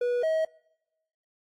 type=tone pair in turn; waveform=triangle; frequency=487.3 / 637.6 Hz; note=B4 / D#5; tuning=-23 / +42 cents; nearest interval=perfect fourth; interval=465 cents; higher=second; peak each=-22 / -21 dBFS; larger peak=second; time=0.01-0.23 / 0.23-0.45 s; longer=neither; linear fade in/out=5 ms; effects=noise-tail reverb RT60 1.0 s tail -26 dB re dry + AAC 48 kbps